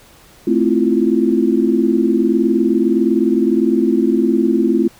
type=chord; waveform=sine; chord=F major seventh; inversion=first; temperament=equal; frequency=220 / 261.6 / 329.6 / 349.2 Hz; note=A3 / C4 / E4 / F4; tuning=0 / 0 / 0 / 0 cents; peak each=-17 dBFS; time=0.47-4.88 s; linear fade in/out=5 ms; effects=pink hiss -46 dBFS RMS until 4.99 s